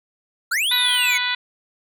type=linear two-way sweep; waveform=square; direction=up then down; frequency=1302 to 3963 to 2117 Hz; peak=-19 dBFS; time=0.51-1.18 s; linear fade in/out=10 ms; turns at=0.74 s
type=harmonic tone; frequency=493.9 Hz; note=B4; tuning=in tune; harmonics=2 / 3 / 4 / 5 / 6 / 7 / 8 / 9; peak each=-30 / -27 / -26 / -28 / -33 / -26 / -28 / -38 dBFS; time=0.71-1.35 s; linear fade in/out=5 ms
effects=none